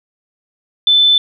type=tone; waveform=sine; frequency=3520 Hz; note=A7; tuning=in tune; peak=-7 dBFS; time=0.87-1.18 s; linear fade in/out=2 ms; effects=none